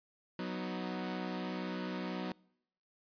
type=chord; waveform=sawtooth; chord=B major; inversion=second; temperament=equal; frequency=185 / 246.9 / 311.1 Hz; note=F#3 / B3 / D#4; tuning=0 / 0 / 0 cents; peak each=-35 / -38 / -40 dBFS; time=0.39-2.32 s; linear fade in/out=2 ms; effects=noise-tail reverb RT60 0.8 s tail -26 dB re dry + resampled to 11025 Hz